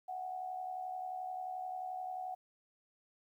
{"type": "tone with amplitude modulation", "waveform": "sine", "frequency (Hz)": 740, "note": "F#5", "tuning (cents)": 0, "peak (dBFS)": -36, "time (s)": [0.08, 2.35], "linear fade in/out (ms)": 10, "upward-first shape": "sine", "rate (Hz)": 71.4, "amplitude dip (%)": 55, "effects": ["12-bit"]}